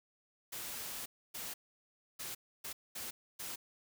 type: noise bursts at uneven times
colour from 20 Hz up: white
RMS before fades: -43 dBFS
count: 6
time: 0.52-1.06 / 1.34-1.54 / 2.19-2.35 / 2.64-2.73 / 2.95-3.11 / 3.39-3.56 s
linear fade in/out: 10 ms
effects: none